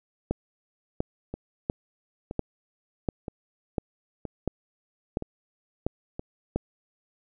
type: two click trains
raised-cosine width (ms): 2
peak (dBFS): -12 / -20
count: 10 / 6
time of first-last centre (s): 0.31-6.56 / 1.34-6.194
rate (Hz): 1.44 / 1.03
effects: none